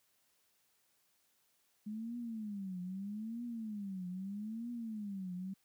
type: tone with vibrato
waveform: sine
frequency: 207.7 Hz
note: G#3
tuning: in tune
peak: -39 dBFS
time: 1.86-5.54 s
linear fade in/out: 10 ms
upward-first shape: triangle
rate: 0.79 Hz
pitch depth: 270 cents each way
effects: white hiss -75 dBFS RMS until 5.64 s + high-pass 60 Hz 12 dB/octave